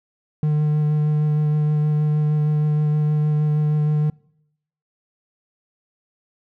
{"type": "tone with vibrato", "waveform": "triangle", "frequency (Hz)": 150.9, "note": "D3", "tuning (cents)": 47, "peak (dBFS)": -14, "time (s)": [0.43, 4.1], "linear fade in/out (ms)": 2, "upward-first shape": "sine", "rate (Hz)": 6.4, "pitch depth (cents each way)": 12, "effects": ["noise-tail reverb RT60 0.8 s tail -25 dB re dry"]}